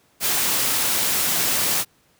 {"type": "noise", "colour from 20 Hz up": "white", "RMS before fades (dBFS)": -21, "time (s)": [0.2, 1.85], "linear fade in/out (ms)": 50, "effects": ["pink hiss -60 dBFS RMS until 2.19 s", "high-pass 80 Hz 12 dB/octave"]}